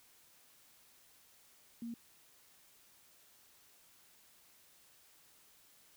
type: tone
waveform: sine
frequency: 233.1 Hz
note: A#3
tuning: in tune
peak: -40 dBFS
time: 1.82-1.94 s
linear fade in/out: 2 ms
effects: white hiss -65 dBFS RMS until 5.96 s